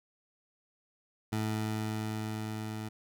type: tone with level ramp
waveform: 20% pulse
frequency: 108.7 Hz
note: A2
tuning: 21 cents flat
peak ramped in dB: -25 to -32 dBFS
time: 1.32-2.89 s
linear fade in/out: 10 ms
effects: none